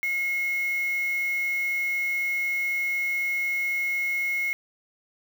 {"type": "tone with quantisation", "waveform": "sine", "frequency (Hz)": 2167, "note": "C#7", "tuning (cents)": -40, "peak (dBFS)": -24, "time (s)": [0.03, 4.53], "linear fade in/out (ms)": 0, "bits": 6, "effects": []}